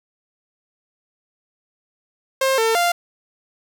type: tone with pitch steps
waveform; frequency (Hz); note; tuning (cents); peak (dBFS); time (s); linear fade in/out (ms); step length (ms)
sawtooth; 532 / 449.8 / 696; C5 / A4 / F5; +29 / +38 / -6; -12; 2.41-2.92; 5; 170
effects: none